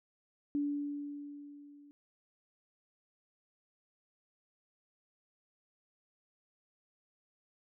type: tone with level ramp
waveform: sine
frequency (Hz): 288.7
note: D4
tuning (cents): -30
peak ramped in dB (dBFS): -29 to -55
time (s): 0.55-1.91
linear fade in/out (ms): 0
effects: none